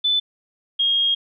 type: tone pair in turn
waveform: sine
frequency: 3505 / 3253 Hz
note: A7 / G#7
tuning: -7 / -37 cents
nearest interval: minor second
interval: 130 cents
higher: first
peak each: -16 dBFS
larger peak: neither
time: 0.04-0.2 / 0.79-1.15 s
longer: second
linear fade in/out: 10 ms
effects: none